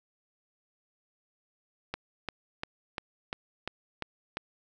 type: click train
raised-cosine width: 0.3 ms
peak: -17 dBFS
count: 8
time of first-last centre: 1.94-4.371 s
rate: 2.88 Hz
effects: none